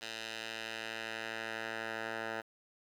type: tone with band-pass filter sweep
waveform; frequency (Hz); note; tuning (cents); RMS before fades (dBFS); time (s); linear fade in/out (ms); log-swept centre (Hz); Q
10% pulse; 112.2; A2; +34; -41; 0.01-2.42; 20; 3500 to 1300; 1.2
effects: 10-bit